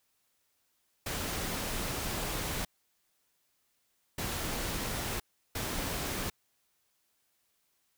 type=noise bursts at uneven times; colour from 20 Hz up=pink; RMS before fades=-35 dBFS; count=3; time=1.06-2.65 / 4.18-5.2 / 5.55-6.3 s; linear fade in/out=5 ms; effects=white hiss -75 dBFS RMS until 7.97 s